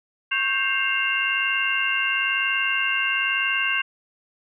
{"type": "tone cluster", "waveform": "sine", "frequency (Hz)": [1096, 1572, 2122, 2684, 2785], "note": ["C#6", "G6", "C7", "E7", "F7"], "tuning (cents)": [-20, 4, 24, 31, -5], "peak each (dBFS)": [-31, -25, -28, -30, -24], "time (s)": [0.31, 3.82], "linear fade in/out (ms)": 10, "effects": []}